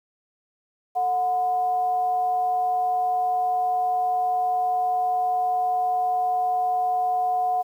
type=tone with frequency modulation; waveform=sine; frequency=730 Hz; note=F#5; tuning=24 cents flat; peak=-20 dBFS; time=0.95-7.63 s; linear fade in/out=20 ms; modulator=285 Hz; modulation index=0.24; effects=9-bit